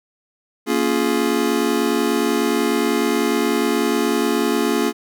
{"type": "chord", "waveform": "square", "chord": "Bb minor seventh", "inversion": "none", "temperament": "just", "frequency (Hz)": [233.1, 279.7, 349.6, 419.5], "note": ["Bb3", "Db4", "F4", "Ab4"], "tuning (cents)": [0, 16, 2, 17], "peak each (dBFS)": -23, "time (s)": [0.66, 4.93], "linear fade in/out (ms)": 50, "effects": []}